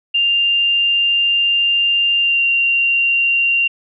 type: tone with pitch glide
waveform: sine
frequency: 2794 to 2767 Hz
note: F7 to F7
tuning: 0 to -17 cents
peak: -12 dBFS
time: 0.14-3.68 s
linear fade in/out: 10 ms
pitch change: -17 cents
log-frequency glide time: 2.19-2.42 s
effects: none